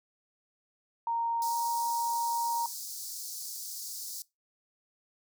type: tone with pitch glide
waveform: sine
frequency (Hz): 928 to 935.5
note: A#5 to A#5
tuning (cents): -8 to +6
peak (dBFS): -28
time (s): 1.07-2.66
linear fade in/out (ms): 2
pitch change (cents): +14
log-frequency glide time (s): 1.46-1.54
type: high-pass noise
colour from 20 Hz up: pink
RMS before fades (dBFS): -40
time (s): 1.42-4.22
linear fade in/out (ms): 0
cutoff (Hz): 4600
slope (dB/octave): 48
effects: noise-tail reverb RT60 0.2 s tail -21 dB re dry